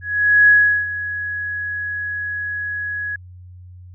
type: tone with ADSR envelope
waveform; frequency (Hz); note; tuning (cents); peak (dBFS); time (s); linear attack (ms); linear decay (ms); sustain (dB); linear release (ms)
sine; 1674; G#6; +13; -7; 0.01-3.16; 470; 380; -15; 4
effects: added 90 Hz sine -37 dBFS peak until 3.94 s